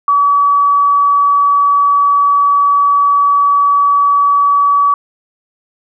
sine tone, 1141 Hz, C#6, 50 cents sharp, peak -7 dBFS, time 0.08-4.94 s, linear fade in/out 2 ms, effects none

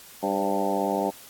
harmonic tone with a mistuned harmonic, 98.7 Hz, G2, 12 cents sharp, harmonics 2 / 3 / 4 / 5 / 6 / 7 / 8 / 9, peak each -31 / -31 / -31 / -31 / -31 / -31 / -31 / -31 dBFS, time 0.22-1.11 s, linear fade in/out 20 ms, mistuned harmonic 5, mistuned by +46 cents, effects white hiss -47 dBFS RMS until 1.29 s + AAC 64 kbps

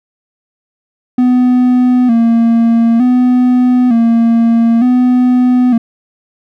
triangle tone with vibrato, 240 Hz, B3, 49 cents flat, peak -4 dBFS, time 1.18-5.78 s, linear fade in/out 5 ms, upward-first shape square, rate 0.55 Hz, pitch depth 69 cents each way, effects none

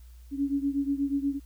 sine beating tone pair, 277.2 / 285.5 Hz, C#4 / D4, 0 / -49 cents, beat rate 8.3 Hz, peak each -27 / -30 dBFS, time 0.31-1.4 s, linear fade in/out 50 ms, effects added 60 Hz sine -46 dBFS peak until 1.45 s + white hiss -64 dBFS RMS until 1.45 s

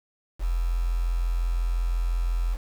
sine tone with quantisation, 42.86 Hz, F1, 32 cents flat, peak -22 dBFS, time 0.39-2.58 s, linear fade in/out 50 ms, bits 7, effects none

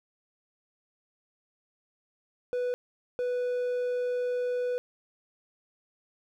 triangle tone bursts at uneven times, 493.9 Hz, B4, in tune, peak -25 dBFS, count 2, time 2.53-2.74 / 3.19-4.78 s, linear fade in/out 0 ms, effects none

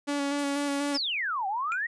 sawtooth tone with vibrato, 284 Hz, C#4, 42 cents sharp, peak -23 dBFS, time 0.07-0.98 s, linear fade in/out 20 ms, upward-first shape square, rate 4.1 Hz, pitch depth 18 cents each way
violet noise, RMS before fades -38 dBFS, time 0.38-0.97 s, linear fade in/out 10 ms
sine exponential two-way sweep, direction down then up, 5588 to 750 to 1940 Hz, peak -27 dBFS, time 0.94-1.87 s, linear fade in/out 10 ms, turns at 1.47 s
triangle tone with exponential decay, 2424 Hz, D#7, 46 cents flat, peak -27 dBFS, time 1.72-1.82 s, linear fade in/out 0 ms, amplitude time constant 20 ms
effects resampled to 22050 Hz

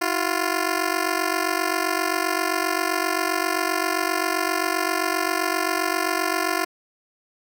10% pulse ring-modulated tone, 349.2 Hz, F4, in tune, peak -10 dBFS, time 0.01-6.65 s, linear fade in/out 10 ms, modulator 23.8 Hz, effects none

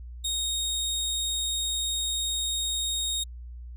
25% pulse tone, 3729 Hz, A#7, in tune, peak -23 dBFS, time 0.24-3.24 s, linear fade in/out 10 ms, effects added 60 Hz sine -38 dBFS peak until 3.76 s

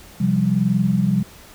sine chord, C suspended fourth, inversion none, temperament equal, 130.81 / 174.61 / 196 Hz, C3 / F3 / G3, 0 / 0 / 0 cents, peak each -22 / -20 / -18 dBFS, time 0.2-1.23 s, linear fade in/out 10 ms, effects pink hiss -44 dBFS RMS until 1.54 s

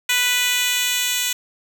10% pulse tone with high-pass filter sweep, 494 Hz, B4, in tune, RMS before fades -20 dBFS, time 0.09-1.33 s, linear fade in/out 5 ms, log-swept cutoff 2300 to 3900 Hz, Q 1, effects none

